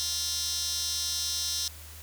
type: tone with high-pass filter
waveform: 15% pulse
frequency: 350 Hz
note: F4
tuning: 4 cents sharp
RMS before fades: -31 dBFS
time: 0-1.68 s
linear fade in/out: 0 ms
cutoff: 4800 Hz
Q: 4.3
effects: added 78 Hz sine -46 dBFS peak until 2.02 s + white hiss -48 dBFS RMS until 2.02 s